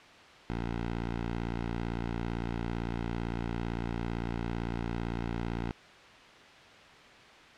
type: tone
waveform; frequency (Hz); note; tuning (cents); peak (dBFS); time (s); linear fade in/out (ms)
10% pulse; 57.8; A#1; -14; -24; 0.5-5.71; 0
effects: white hiss -52 dBFS RMS until 7.57 s + low-pass 3000 Hz 12 dB/octave